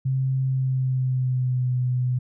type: tone with pitch glide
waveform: sine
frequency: 132.2 to 125.65 Hz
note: C3 to B2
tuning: +18 to +30 cents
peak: -20 dBFS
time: 0.05-2.19 s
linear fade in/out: 10 ms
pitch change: -88 cents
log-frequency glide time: 0.43-1.74 s
effects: none